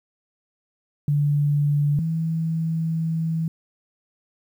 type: tone pair in turn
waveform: sine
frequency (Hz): 145.7 / 162.38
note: D3 / E3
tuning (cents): -13 / -26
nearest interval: major second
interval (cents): 187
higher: second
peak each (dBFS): -17 / -21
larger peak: first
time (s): 1.08-1.99 / 1.99-3.48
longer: second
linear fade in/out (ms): 2
effects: 9-bit